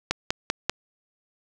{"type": "click train", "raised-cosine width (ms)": 0.2, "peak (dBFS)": -5, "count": 4, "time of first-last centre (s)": [0.11, 0.696], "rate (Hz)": 5.12, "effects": []}